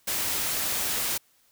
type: noise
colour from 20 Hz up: white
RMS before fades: -28 dBFS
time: 0.07-1.18 s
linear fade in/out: 10 ms
effects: white hiss -64 dBFS RMS until 1.51 s